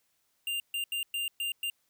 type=tone bursts at uneven times; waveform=square; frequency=2794 Hz; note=F7; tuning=in tune; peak=-31 dBFS; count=6; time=0.47-0.6 / 0.74-0.84 / 0.92-1.03 / 1.14-1.28 / 1.4-1.52 / 1.63-1.7 s; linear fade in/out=2 ms; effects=white hiss -74 dBFS RMS until 1.89 s